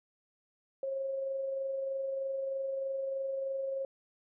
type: tone with amplitude modulation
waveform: sine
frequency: 540 Hz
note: C#5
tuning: 45 cents flat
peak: -31 dBFS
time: 0.83-3.85 s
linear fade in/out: 2 ms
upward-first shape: sine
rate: 23.2 Hz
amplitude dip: 30%
effects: none